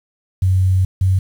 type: tone pair in turn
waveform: sine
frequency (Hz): 93.5 / 94.2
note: F#2 / F#2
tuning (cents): +19 / +32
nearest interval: unison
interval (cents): 13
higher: second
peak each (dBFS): -11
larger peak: neither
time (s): 0.42-0.85 / 1.01-1.19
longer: first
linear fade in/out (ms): 5
effects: 7-bit